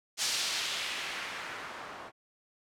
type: noise with low-pass filter sweep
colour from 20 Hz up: blue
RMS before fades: -36 dBFS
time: 0.17-2.12 s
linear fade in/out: 50 ms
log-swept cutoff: 5700 to 900 Hz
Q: 1.1
effects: none